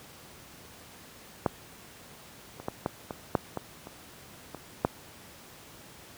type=clicks; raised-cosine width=1 ms; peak=-9 / -26 / -16 / -13 / -20 / -8 / -17 / -27 / -24 / -8 dBFS; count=10; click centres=1.462 / 2.6 / 2.684 / 2.861 / 3.108 / 3.352 / 3.573 / 3.871 / 4.547 / 4.849 s; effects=pink hiss -50 dBFS RMS until 6.17 s + high-pass 80 Hz 12 dB/octave